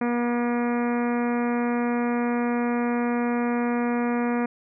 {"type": "harmonic tone", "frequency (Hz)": 239.9, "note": "A#3", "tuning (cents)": 50, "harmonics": [1, 2, 3, 4, 5, 6, 7, 8, 9, 10], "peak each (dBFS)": [-23, -29, -33, -35, -37, -39, -40, -41, -42, -43], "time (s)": [0.01, 4.46], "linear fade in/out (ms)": 5, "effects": []}